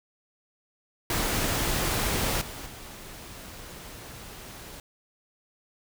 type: noise with level steps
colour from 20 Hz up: pink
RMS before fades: -27 / -39 / -43 dBFS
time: 1.1-4.8 s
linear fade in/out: 2 ms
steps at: 2.41 / 2.66 s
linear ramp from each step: 5 ms
effects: none